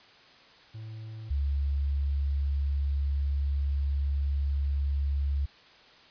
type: tone pair in turn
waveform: triangle / sine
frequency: 110 / 70.12 Hz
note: A2 / C#2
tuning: 0 / +20 cents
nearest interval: minor sixth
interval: 780 cents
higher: first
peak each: -36 / -25 dBFS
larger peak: second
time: 0.74-1.3 / 1.3-5.46 s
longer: second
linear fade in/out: 10 ms
effects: white hiss -55 dBFS RMS until 6.1 s + resampled to 11025 Hz